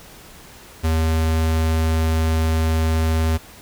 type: tone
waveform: square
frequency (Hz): 80.3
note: E2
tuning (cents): -45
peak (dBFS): -17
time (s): 0.83-3.38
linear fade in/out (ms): 20
effects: pink hiss -43 dBFS RMS until 3.61 s